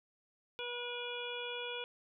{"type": "harmonic tone", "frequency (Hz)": 484.3, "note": "B4", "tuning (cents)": -34, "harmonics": [1, 2, 3, 5, 6, 7], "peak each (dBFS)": [-43, -48, -48, -45, -47, -45], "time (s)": [0.59, 1.84], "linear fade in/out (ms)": 0, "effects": []}